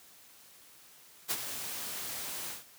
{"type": "noise with ADSR envelope", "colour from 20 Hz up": "white", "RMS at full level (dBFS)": -30, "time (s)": [1.28, 2.65], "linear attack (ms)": 32, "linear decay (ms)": 49, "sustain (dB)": -9, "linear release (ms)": 170, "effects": ["white hiss -57 dBFS RMS until 2.78 s", "high-pass 80 Hz 12 dB/octave"]}